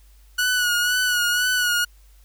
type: tone with vibrato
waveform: sawtooth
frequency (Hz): 1465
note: F#6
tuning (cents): -18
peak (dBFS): -15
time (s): 0.38-1.85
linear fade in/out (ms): 10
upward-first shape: sine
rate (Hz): 2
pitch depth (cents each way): 41
effects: added 50 Hz sine -48 dBFS peak until 2.24 s + white hiss -60 dBFS RMS until 2.24 s